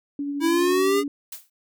sine tone with tremolo, 284.7 Hz, C#4, 46 cents sharp, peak -24 dBFS, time 0.19-1.08 s, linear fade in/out 2 ms, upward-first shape triangle, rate 12 Hz, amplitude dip 30%
square exponential sweep, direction up, 323 to 411.4 Hz, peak -19 dBFS, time 0.4-1.04 s, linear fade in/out 50 ms
blue noise with exponential decay, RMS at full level -31 dBFS, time 1.32-1.5 s, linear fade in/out 5 ms, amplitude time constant 39 ms
effects none

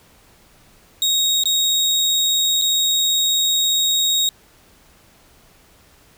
30% pulse tone with dropouts, 3763 Hz, A#7, 16 cents sharp, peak -13 dBFS, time 1.02-4.29 s, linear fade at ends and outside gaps 1 ms, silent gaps 1.436-1.456 / 2.615-2.62 s, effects pink hiss -52 dBFS RMS until 6.17 s

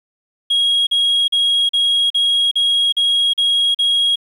sine tone bursts, 3291 Hz, G#7, 16 cents flat, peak -10 dBFS, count 9, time 0.5-4.158 s, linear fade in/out 10 ms, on 370 ms, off 41 ms, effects tanh soft clip ceiling -11 dBFS + 8-bit

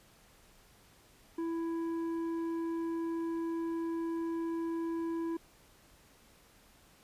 sine tone with tanh clipping, 331.4 Hz, E4, 9 cents sharp, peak -34 dBFS, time 1.38-5.37 s, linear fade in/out 5 ms, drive 8 dB, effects pink hiss -62 dBFS RMS until 7.03 s + resampled to 32000 Hz

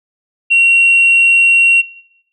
sine tone, 2741 Hz, F7, 33 cents flat, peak -5 dBFS, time 0.5-1.82 s, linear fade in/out 20 ms, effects noise-tail reverb RT60 0.8 s tail -19 dB re dry + tanh soft clip ceiling -3 dBFS

